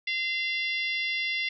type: harmonic tone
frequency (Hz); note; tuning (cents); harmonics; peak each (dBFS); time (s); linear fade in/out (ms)
689; F5; -24; 3 / 4 / 5 / 6 / 7 / 8; -29 / -33 / -35 / -43 / -39 / -47; 0.07-1.49; 5
effects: none